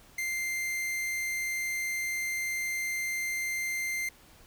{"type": "tone", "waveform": "45% pulse", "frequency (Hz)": 2093, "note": "C7", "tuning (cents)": 0, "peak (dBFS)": -30, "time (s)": [0.18, 4.09], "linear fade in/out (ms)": 5, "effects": ["pink hiss -57 dBFS RMS until 4.46 s"]}